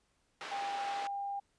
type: band-pass noise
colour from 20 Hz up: pink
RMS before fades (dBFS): -44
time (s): 0.41-1.07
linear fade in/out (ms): 0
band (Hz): 640 to 3600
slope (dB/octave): 12
type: tone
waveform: sine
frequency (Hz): 800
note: G5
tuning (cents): +35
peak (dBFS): -35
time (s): 0.51-1.4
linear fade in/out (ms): 10
effects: pink hiss -75 dBFS RMS until 1.58 s + resampled to 22050 Hz